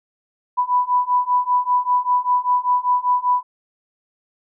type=beating tone pair; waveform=sine; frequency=987.8 / 992.9 Hz; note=B5 / B5; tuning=0 / +9 cents; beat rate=5.1 Hz; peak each=-19 / -18 dBFS; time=0.57-3.43 s; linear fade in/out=20 ms; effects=none